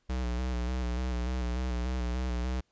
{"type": "tone with vibrato", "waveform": "square", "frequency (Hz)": 61.74, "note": "B1", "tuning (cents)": 0, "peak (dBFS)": -30, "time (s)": [0.09, 2.61], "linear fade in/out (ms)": 10, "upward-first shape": "square", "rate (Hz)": 3.4, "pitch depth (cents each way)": 44, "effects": ["pink hiss -74 dBFS RMS until 2.71 s", "resampled to 16000 Hz"]}